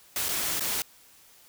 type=noise with dropouts; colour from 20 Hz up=white; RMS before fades=-29 dBFS; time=0.16-0.82 s; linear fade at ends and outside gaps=1 ms; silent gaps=0.284-0.289 / 0.596-0.607 s; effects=white hiss -56 dBFS RMS until 1.48 s